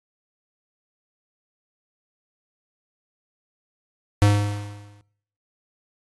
square tone with exponential decay, 102.7 Hz, G#2, 19 cents flat, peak -12 dBFS, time 4.22-5.01 s, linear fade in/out 0 ms, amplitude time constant 170 ms, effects noise-tail reverb RT60 0.7 s tail -23 dB re dry + AAC 32 kbps

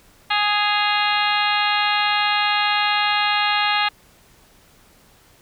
harmonic tone with a mistuned harmonic, 415.3 Hz, G#4, in tune, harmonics 2 / 3 / 4 / 5 / 6 / 7 / 8 / 9 / 10, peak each -22 / -24 / -25 / -26 / -27 / -27 / -28 / -29 / -29 dBFS, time 0.3-3.89 s, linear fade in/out 10 ms, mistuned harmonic 7, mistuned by -53 cents, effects pink hiss -53 dBFS RMS until 5.41 s

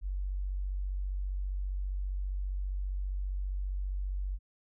sine tone, 47.49 Hz, F#1, 46 cents sharp, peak -31 dBFS, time 0.01-4.39 s, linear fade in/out 50 ms, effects none

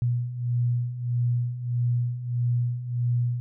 sine beating tone pair, 120 / 121.6 Hz, B2 / B2, -49 / -26 cents, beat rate 1.6 Hz, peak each -29 / -24 dBFS, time 0.02-3.4 s, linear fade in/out 0 ms, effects none

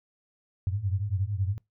sine tone cluster, 90.9 / 94.8 / 105.5 Hz, F#2 / F#2 / G#2, -30 / +43 / +28 cents, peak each -34 / -29 / -30 dBFS, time 0.67-1.58 s, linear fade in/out 0 ms, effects noise-tail reverb RT60 0.2 s tail -25 dB re dry

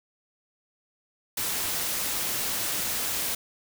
white noise, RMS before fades -29 dBFS, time 1.37-3.35 s, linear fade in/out 5 ms, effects none

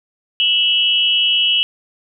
sine tone with amplitude modulation, 2946 Hz, F#7, 8 cents flat, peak -8 dBFS, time 0.4-1.63 s, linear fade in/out 0 ms, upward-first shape sine, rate 289 Hz, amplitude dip 90%, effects none

